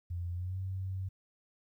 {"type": "tone with pitch glide", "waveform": "sine", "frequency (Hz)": [87.31, 94.66], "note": ["F2", "F#2"], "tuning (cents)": [0, 40], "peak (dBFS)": -34, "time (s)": [0.1, 1.09], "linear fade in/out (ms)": 10, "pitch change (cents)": 140, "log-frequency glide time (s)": [0.32, 0.58], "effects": ["12-bit"]}